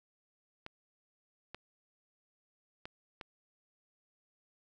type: clicks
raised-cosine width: 0.3 ms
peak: -27 dBFS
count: 4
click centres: 0.664 / 1.546 / 2.855 / 3.212 s
effects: none